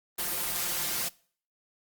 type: noise with comb filter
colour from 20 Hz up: white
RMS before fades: -31 dBFS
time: 0.18-1.09 s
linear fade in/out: 10 ms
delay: 5.7 ms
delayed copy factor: +1
effects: noise-tail reverb RT60 0.5 s tail -23 dB re dry + Opus 32 kbps